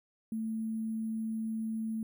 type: tone with sample-and-hold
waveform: sine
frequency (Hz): 221.5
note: A3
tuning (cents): +12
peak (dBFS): -32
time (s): 0.32-2.03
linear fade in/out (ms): 2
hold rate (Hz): 11025
effects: none